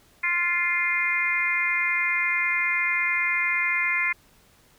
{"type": "harmonic tone", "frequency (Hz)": 349.2, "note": "F4", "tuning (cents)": 0, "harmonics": [3, 4, 5, 6, 7], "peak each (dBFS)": [-33, -34, -30, -23, -29], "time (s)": [0.23, 4.13], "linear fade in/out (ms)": 10, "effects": ["pink hiss -58 dBFS RMS until 4.78 s"]}